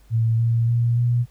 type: tone with pitch steps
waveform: sine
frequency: 113.6 / 115.85 / 118.15 / 120.49 Hz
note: A#2 / A#2 / A#2 / B2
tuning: -44 / -10 / +24 / -42 cents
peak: -16 dBFS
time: 0.1-1.26 s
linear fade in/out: 50 ms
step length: 290 ms
effects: added 50 Hz sine -49 dBFS peak until 1.3 s + pink hiss -60 dBFS RMS until 1.3 s